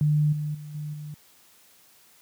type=tone with level steps; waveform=sine; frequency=150 Hz; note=D3; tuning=37 cents sharp; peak=-18 / -26 / -36 / -30 / -34 dBFS; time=0.01-1.14 s; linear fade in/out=0 ms; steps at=0.32 / 0.54 / 0.74 / 0.93 s; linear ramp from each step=10 ms; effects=white hiss -57 dBFS RMS until 2.21 s + high-pass 80 Hz 12 dB/octave